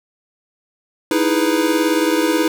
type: chord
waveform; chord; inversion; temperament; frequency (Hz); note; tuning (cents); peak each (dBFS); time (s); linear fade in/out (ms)
square; E major seventh; third; equal; 311.1 / 329.6 / 415.3 / 493.9; D#4 / E4 / G#4 / B4; 0 / 0 / 0 / 0; -19 / -20 / -24 / -22; 1.11-2.48; 2
effects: none